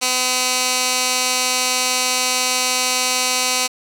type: tone with band-pass filter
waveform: 15% pulse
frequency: 253.6 Hz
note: B3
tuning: 46 cents sharp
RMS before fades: -19 dBFS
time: 0.01-3.68 s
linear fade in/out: 20 ms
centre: 6300 Hz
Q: 0.88
effects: none